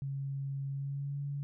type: tone with pitch glide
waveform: sine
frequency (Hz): 137.7 to 141.82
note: C#3 to C#3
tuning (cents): -11 to +40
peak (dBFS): -34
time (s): 0.02-1.43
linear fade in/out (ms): 0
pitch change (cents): +51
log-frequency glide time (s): 0.7-1.19
effects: none